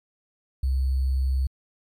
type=tone with sample-and-hold; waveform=sine; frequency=66 Hz; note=C2; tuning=16 cents sharp; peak=-20 dBFS; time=0.63-1.47 s; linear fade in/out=5 ms; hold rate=4410 Hz; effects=MP3 64 kbps